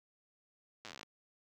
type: slowing click train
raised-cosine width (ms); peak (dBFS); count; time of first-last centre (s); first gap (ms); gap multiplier
0.2; -29; 15; 0.85-1.03; 8; 1.07
effects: high-pass 100 Hz 12 dB/octave + 11-bit